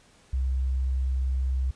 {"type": "tone", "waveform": "sine", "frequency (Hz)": 65.1, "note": "C2", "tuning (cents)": -8, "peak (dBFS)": -23, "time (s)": [0.33, 1.71], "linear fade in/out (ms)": 5, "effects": ["pink hiss -58 dBFS RMS until 1.75 s", "resampled to 22050 Hz"]}